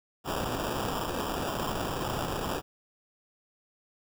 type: noise with sample-and-hold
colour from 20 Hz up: white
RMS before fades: -32 dBFS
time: 0.24-2.62 s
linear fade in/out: 50 ms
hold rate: 2100 Hz
effects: none